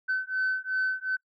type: beating tone pair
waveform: sine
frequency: 1521 / 1523.7 Hz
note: F#6 / G6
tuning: +47 / -50 cents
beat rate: 2.7 Hz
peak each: -28 dBFS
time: 0.08-1.17 s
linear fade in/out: 20 ms
effects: noise-tail reverb RT60 0.1 s tail -25 dB re dry + tanh soft clip ceiling -21 dBFS